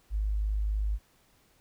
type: tone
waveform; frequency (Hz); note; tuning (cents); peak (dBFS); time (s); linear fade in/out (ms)
sine; 51.91; G#1; 0; -26; 0.1-0.99; 50
effects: pink hiss -65 dBFS RMS until 1.6 s